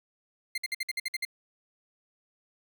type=tone bursts; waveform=30% pulse; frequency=2093 Hz; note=C7; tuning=in tune; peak=-26 dBFS; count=9; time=0.55-1.251 s; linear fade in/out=5 ms; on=29 ms; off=55 ms; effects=none